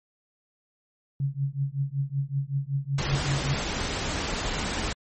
sine tone with tremolo, 138.59 Hz, C#3, in tune, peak -21 dBFS, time 1.2-3.54 s, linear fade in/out 2 ms, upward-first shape triangle, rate 5.3 Hz, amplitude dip 100%
pink noise, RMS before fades -29 dBFS, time 2.98-4.93 s, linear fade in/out 5 ms
effects MP3 32 kbps

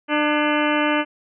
harmonic tone with a mistuned harmonic, 298.8 Hz, D4, 30 cents sharp, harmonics 1 / 2 / 3 / 4 / 5 / 6 / 7 / 8 / 9 / 10, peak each -21 / -24 / -26 / -27 / -28 / -29 / -29 / -30 / -31 / -31 dBFS, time 0.08-1.05 s, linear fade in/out 50 ms, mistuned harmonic 6, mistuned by -92 cents, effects none

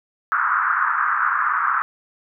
white band-pass noise, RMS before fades -20 dBFS, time 0.32-1.82 s, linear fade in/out 0 ms, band 1100 to 1500 Hz, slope 48 dB/octave, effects none

